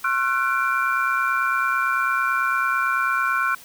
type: tone cluster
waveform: sine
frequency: 1078 / 1361 / 1490 / 2362 Hz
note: C#6 / F6 / F#6 / D7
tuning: -49 / -45 / +12 / +9 cents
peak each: -25 / -23 / -23 / -30 dBFS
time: 0.04-3.55 s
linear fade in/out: 5 ms
effects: white hiss -45 dBFS RMS until 3.64 s